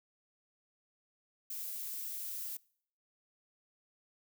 violet noise, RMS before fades -41 dBFS, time 1.5-2.57 s, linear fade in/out 5 ms, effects noise-tail reverb RT60 0.6 s tail -24 dB re dry

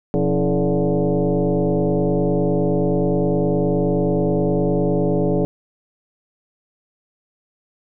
sine tone with frequency modulation, 125.2 Hz, B2, 24 cents sharp, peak -15 dBFS, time 0.14-5.45 s, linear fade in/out 0 ms, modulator 150 Hz, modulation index 3.1, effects none

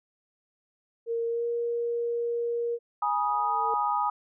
sine tone with pitch glide, 463.2 to 471.3 Hz, A#4 to A#4, -11 to +19 cents, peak -26 dBFS, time 1.06-2.79 s, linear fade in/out 50 ms, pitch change +30 cents, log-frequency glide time 1.27-1.45 s
sine chord, G# minor, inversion none, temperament equal with one note detuned, 830.6 / 966.9 / 1244.5 Hz, G#5 / B5 / D#6, 0 / -37 / 0 cents, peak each -28 / -29 / -28 dBFS, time 3.02-4.1 s, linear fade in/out 5 ms
sine tone with exponential growth, 451 Hz, A4, 43 cents sharp, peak -30 dBFS, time 3.09-3.74 s, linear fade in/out 2 ms, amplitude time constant 140 ms
effects none

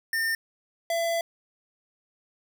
square tone pair in turn, 1811 / 671.7 Hz, A6 / E5, +49 / +32 cents, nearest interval octave + perfect fourth, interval 1717 cents, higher first, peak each -25 dBFS, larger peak neither, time 0.13-0.35 / 0.9-1.21 s, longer second, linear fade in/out 2 ms, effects none

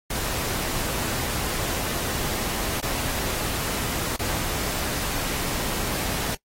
pink noise with dropouts, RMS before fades -28 dBFS, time 0.1-6.35 s, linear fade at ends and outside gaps 5 ms, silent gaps 2.805-2.826 / 4.164-4.191 s, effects noise-tail reverb RT60 0.1 s tail -21 dB re dry + AAC 48 kbps

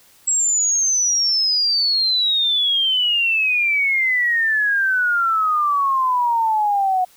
sine exponential sweep, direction down, 7730 to 728 Hz, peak -15 dBFS, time 0.27-7.05 s, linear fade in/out 10 ms, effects white hiss -52 dBFS RMS until 7.16 s

